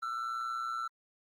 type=tone with amplitude modulation; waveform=triangle; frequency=1341 Hz; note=E6; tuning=29 cents sharp; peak=-29 dBFS; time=0.02-0.88 s; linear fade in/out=10 ms; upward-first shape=sine; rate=121 Hz; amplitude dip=60%; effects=Opus 32 kbps